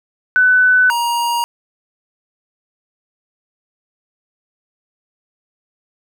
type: tone pair in turn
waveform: sine / square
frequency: 1500 / 944.9 Hz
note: F#6 / A#5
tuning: +23 / +23 cents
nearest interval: minor sixth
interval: 800 cents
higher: first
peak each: -8 / -16 dBFS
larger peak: first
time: 0.36-0.9 / 0.9-1.44 s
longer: neither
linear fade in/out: 0 ms
effects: none